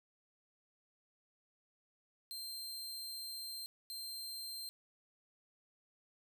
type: tone bursts at uneven times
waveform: sawtooth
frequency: 4155 Hz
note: C8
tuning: 13 cents flat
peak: -40 dBFS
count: 2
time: 2.31-3.66 / 3.9-4.69 s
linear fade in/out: 0 ms
effects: none